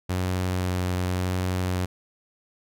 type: tone with vibrato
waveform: sawtooth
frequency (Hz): 91.3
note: F#2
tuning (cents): -23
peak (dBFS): -20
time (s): 0.09-1.86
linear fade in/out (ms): 10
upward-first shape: sine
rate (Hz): 0.92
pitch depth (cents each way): 11
effects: none